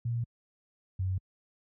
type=tone pair in turn; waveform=sine; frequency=117.9 / 93.58 Hz; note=A#2 / F#2; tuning=+20 / +20 cents; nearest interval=major third; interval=400 cents; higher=first; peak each=-28 / -27 dBFS; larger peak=second; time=0.05-0.24 / 0.99-1.18 s; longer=neither; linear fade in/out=5 ms; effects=high-pass 60 Hz 12 dB/octave